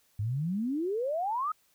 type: exponential sweep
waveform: sine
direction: up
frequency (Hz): 98 to 1300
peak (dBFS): -28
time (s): 0.19-1.52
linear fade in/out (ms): 5
effects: white hiss -68 dBFS RMS until 1.74 s